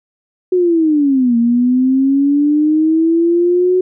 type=linear two-way sweep; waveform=sine; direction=down then up; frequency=370 to 231.4 to 370 Hz; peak=-9 dBFS; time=0.52-3.81 s; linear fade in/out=5 ms; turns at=1.37 s; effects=none